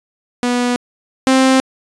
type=tone pair in turn; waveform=sawtooth; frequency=244.8 / 262.9 Hz; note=B3 / C4; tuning=-15 / +8 cents; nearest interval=minor second; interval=123 cents; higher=second; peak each=-10 / -5 dBFS; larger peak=second; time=0.43-0.76 / 1.27-1.6 s; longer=neither; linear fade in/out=0 ms; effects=resampled to 22050 Hz